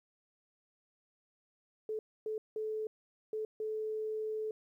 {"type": "tone bursts at uneven times", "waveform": "sine", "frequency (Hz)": 433.7, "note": "A4", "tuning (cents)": -25, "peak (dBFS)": -34, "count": 5, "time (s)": [[1.89, 1.99], [2.26, 2.38], [2.56, 2.87], [3.33, 3.45], [3.6, 4.51]], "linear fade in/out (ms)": 2, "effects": ["12-bit"]}